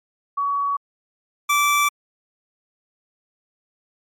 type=tone pair in turn; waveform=sine / 25% pulse; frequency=1129 / 1163.4 Hz; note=C#6 / D6; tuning=+31 / -17 cents; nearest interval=minor second; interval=52 cents; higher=second; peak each=-19 / -12 dBFS; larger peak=second; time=0.37-0.77 / 1.49-1.89 s; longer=neither; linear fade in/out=10 ms; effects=MP3 64 kbps